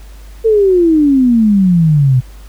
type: exponential sweep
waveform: sine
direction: down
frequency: 457 to 123.47 Hz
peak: -6 dBFS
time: 0.44-2.21 s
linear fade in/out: 20 ms
effects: added 50 Hz sine -31 dBFS peak until 2.48 s + pink hiss -44 dBFS RMS until 2.48 s